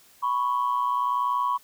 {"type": "tone pair together", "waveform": "sine", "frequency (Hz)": [987.8, 1108.8], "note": ["B5", "C#6"], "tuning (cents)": [0, 0], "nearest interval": "major second", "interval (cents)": 200, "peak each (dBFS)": -24, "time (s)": [0.22, 1.58], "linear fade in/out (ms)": 20, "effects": ["tanh soft clip ceiling -16 dBFS", "white hiss -56 dBFS RMS until 1.63 s"]}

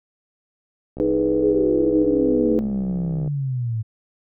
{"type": "click train", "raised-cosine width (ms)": 2, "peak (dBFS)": -20, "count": 153, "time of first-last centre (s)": [0.97, 3.277], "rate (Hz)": 65.9}
{"type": "chord", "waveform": "sine", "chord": "G# minor", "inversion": "second", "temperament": "equal", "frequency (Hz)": [311.1, 415.3, 493.9], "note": ["D#4", "G#4", "B4"], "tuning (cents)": [0, 0, 0], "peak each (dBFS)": [-20, -22, -22], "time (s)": [1, 2.59], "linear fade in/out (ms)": 0}
{"type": "exponential sweep", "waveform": "sine", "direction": "down", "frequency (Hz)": [437.1, 108.1], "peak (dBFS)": -21, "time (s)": [1.39, 3.83], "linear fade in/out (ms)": 20}
{"effects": []}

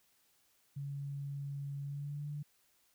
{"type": "tone with pitch glide", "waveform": "sine", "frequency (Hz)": [140.8, 146.86], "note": ["C#3", "D3"], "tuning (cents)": [27, 0], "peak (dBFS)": -38, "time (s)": [0.76, 2.43], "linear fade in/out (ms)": 10, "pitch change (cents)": 73, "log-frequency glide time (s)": [1.83, 2.27], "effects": ["white hiss -72 dBFS RMS until 2.94 s"]}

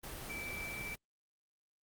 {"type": "tone in noise", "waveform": "sine", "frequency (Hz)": 2324, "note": "D7", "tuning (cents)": -19, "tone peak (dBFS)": -41, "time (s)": [0.29, 0.95], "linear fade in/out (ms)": 10, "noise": "pink", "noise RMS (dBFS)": -45, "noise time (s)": [0.03, 0.96], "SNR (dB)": 1, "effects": ["Opus 24 kbps"]}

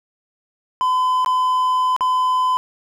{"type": "tone with dropouts", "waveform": "triangle", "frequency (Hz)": 1015, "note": "B5", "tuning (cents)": 47, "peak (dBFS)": -13, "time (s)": [0.81, 2.57], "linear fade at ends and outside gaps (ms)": 0, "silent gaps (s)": [[1.247, 1.261], [1.964, 2.008]], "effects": []}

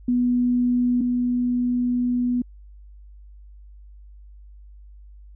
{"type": "tone pair in turn", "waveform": "sine", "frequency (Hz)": [245.6, 245.6], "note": ["B3", "B3"], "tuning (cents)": [-9, -9], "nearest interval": "unison", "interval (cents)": 0, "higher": "neither", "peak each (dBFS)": [-17, -19], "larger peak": "first", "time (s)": [[0.08, 1.01], [1.01, 2.42]], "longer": "second", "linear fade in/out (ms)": 5, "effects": ["added 50 Hz sine -42 dBFS peak until 5.35 s"]}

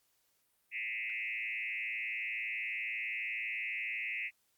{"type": "tone with frequency modulation", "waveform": "sine", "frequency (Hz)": 2325, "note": "D7", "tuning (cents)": -18, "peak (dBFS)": -35, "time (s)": [0.71, 4.31], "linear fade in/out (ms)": 50, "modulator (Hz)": 112, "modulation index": 3.1, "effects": ["white hiss -75 dBFS RMS until 4.57 s", "Opus 48 kbps"]}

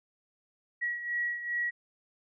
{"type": "beating tone pair", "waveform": "sine", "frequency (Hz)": [1917, 1919.5], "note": ["A#6", "B6"], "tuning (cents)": [48, -50], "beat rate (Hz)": 2.5, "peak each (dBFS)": [-31, -37], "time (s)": [0.81, 1.71], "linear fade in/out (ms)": 20, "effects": []}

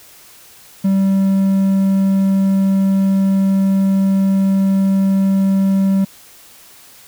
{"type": "tone", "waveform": "triangle", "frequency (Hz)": 193.8, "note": "G3", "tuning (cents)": -20, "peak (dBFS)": -9, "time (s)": [0.84, 6.05], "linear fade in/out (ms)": 10, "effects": ["white hiss -43 dBFS RMS until 7.07 s"]}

